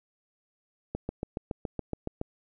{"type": "click train", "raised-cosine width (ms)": 2, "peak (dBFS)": -18, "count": 10, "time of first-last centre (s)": [0.95, 2.214], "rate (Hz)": 7.12, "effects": []}